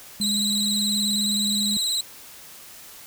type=tone; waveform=sine; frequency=206.7 Hz; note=G#3; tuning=8 cents flat; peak=-26 dBFS; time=0.2-1.77 s; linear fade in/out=0 ms
type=tone with vibrato; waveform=30% pulse; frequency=3951 Hz; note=B7; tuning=in tune; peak=-19 dBFS; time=0.21-2.01 s; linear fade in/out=5 ms; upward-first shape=square; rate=19 Hz; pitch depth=46 cents each way
effects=white hiss -44 dBFS RMS until 3.06 s